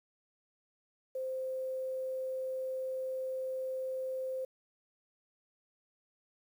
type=tone; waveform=sine; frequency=521 Hz; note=C5; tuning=7 cents flat; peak=-34 dBFS; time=1.15-4.45 s; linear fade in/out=5 ms; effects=10-bit